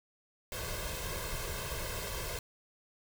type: noise with comb filter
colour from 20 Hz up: pink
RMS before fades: -38 dBFS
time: 0.52-2.39 s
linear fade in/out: 2 ms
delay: 1.9 ms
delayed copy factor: +0.8
effects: none